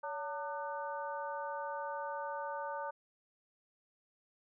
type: harmonic tone with a mistuned harmonic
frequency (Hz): 300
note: D4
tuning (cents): +37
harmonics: 2 / 3 / 4 / 5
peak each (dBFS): -42 / -40 / -46 / -47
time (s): 0.03-2.91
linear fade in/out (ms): 10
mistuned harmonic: 2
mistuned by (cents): -100
effects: none